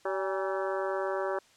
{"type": "harmonic tone with a mistuned harmonic", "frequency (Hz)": 191.6, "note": "G3", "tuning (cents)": -39, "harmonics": [2, 3, 4, 5, 6, 7, 8, 9], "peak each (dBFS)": [-33, -33, -39, -39, -40, -42, -42, -46], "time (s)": [0.05, 1.39], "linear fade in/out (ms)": 5, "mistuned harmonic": 4, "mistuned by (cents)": 90, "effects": ["white hiss -61 dBFS RMS until 1.56 s", "low-pass 7000 Hz 12 dB/octave"]}